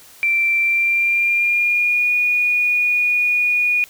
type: tone with pitch glide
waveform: sine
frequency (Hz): 2349 to 2452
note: D7 to D#7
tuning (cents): 0 to -26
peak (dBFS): -14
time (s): 0.23-3.84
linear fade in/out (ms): 0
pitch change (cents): +74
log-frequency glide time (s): 0.61-2.13
effects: white hiss -45 dBFS RMS until 3.89 s